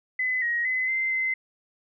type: tone with pitch steps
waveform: sine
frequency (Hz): 2018 / 1889 / 2029 / 2076 / 2060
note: B6 / A#6 / B6 / C7 / C7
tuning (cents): +37 / +22 / +46 / -14 / -28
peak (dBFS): -23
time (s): 0.19-1.34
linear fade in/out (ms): 5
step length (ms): 230
effects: none